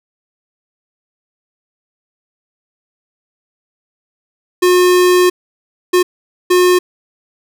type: tone bursts at uneven times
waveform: square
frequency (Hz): 360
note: F#4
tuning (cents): -47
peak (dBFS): -8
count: 3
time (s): 4.62-5.3 / 5.93-6.03 / 6.5-6.79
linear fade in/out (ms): 10
effects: none